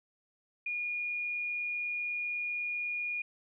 sine tone, 2436 Hz, D#7, 37 cents flat, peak -32 dBFS, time 0.66-3.22 s, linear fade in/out 5 ms, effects none

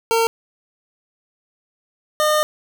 25% pulse tone pair in turn, 456.1 / 608.8 Hz, A#4 / D#5, -38 / -38 cents, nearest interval perfect fourth, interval 500 cents, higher second, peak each -11 dBFS, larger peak neither, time 0.11-0.27 / 2.2-2.43 s, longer second, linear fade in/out 0 ms, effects none

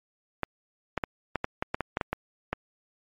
clicks, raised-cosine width 0.5 ms, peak -12 dBFS, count 12, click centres 0.433 / 0.977 / 1.038 / 1.357 / 1.444 / 1.625 / 1.745 / 1.807 / 1.971 / 2.012 / 2.13 / 2.53 s, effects MP3 64 kbps

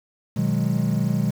triangle chord, G# minor seventh, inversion first, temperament equal, 123.47 / 155.56 / 185 / 207.7 Hz, B2 / D#3 / F#3 / G#3, 0 / 0 / 0 / 0 cents, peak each -23 dBFS, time 0.36-1.31 s, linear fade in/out 10 ms, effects 7-bit

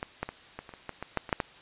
clicks, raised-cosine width 0.5 ms, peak -17 / -15 / -21 / -22 / -29 / -28 / -20 / -20 / -11 / -24 / -9 / -12 dBFS, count 12, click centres 0.029 / 0.23 / 0.29 / 0.59 / 0.692 / 0.738 / 0.893 / 1.026 / 1.173 / 1.292 / 1.328 / 1.402 s, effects white hiss -52 dBFS RMS until 1.61 s + resampled to 8000 Hz

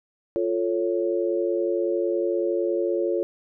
sine chord, F augmented, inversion none, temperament equal, 349.2 / 440 / 554.4 Hz, F4 / A4 / C#5, 0 / 0 / 0 cents, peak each -24 / -27 / -27 dBFS, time 0.36-3.23 s, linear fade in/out 0 ms, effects none

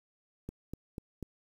click train, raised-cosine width 3 ms, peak -26 dBFS, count 4, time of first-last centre 0.49-1.227 s, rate 4.07 Hz, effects 9-bit

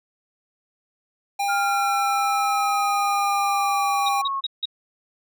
square tone, 802 Hz, G5, 39 cents sharp, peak -22 dBFS, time 1.39-4.22 s, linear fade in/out 10 ms
sine linear sweep, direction down, 1402 to 1086 Hz, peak -23 dBFS, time 1.48-4.41 s, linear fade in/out 20 ms
sine tone bursts, 3800 Hz, A#7, 33 cents sharp, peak -22 dBFS, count 4, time 4.06-4.656 s, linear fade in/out 5 ms, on 29 ms, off 160 ms
effects none

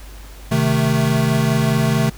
square chord, A diminished, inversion first, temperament equal, 130.81 / 155.56 / 220 Hz, C3 / Eb3 / A3, 0 / 0 / 0 cents, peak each -19 / -20 / -20 dBFS, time 0.51-2.1 s, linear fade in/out 10 ms, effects added 50 Hz sine -35 dBFS peak until 2.17 s + pink hiss -43 dBFS RMS until 2.17 s

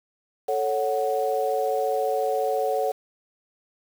sine chord, F# minor, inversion first, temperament equal, 440 / 554.4 / 740 Hz, A4 / C#5 / F#5, 0 / 0 / 0 cents, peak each -26 dBFS, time 0.48-2.92 s, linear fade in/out 10 ms, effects 7-bit

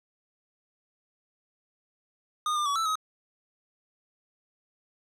square tone with pitch steps, 1226 / 1198 / 1135 / 1322 / 1267 Hz, D#6 / D6 / C#6 / E6 / D#6, -26 / +34 / +41 / +5 / +31 cents, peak -26 dBFS, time 2.46-2.955 s, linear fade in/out 2 ms, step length 99 ms, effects low-pass 9000 Hz 12 dB/octave + 10-bit

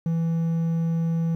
triangle tone, 165.3 Hz, E3, 5 cents sharp, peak -19 dBFS, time 0.06-1.35 s, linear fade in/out 2 ms, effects 10-bit

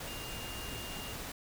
sine tone in noise, 2815 Hz, F7, 13 cents sharp, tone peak -46 dBFS, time 0.07-1.13 s, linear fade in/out 5 ms, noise pink, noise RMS -42 dBFS, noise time 0-1.32 s, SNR -7 dB, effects none

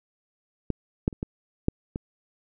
clicks, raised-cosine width 3 ms, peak -12 / -8 / -28 / -16 / -8 / -17 dBFS, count 6, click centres 0.703 / 1.079 / 1.128 / 1.229 / 1.684 / 1.959 s, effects none

